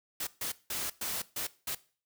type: noise bursts at uneven times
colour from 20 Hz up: white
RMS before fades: -35 dBFS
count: 6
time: 0.2-0.27 / 0.41-0.52 / 0.7-0.9 / 1.01-1.22 / 1.36-1.47 / 1.67-1.75 s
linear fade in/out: 5 ms
effects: noise-tail reverb RT60 0.4 s tail -19 dB re dry